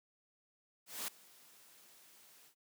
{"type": "noise with ADSR envelope", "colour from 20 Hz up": "white", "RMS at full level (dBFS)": -39, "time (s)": [0.86, 2.55], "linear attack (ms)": 220, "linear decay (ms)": 4, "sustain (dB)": -23, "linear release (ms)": 87, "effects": ["high-pass 150 Hz 12 dB/octave"]}